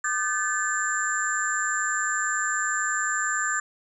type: tone cluster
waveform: sine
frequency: 1208 / 1539 / 1734 / 7300 Hz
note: D6 / G6 / A6 / A#8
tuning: +48 / -32 / -26 / -37 cents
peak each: -29 dBFS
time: 0.04-3.6 s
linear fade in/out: 5 ms
effects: none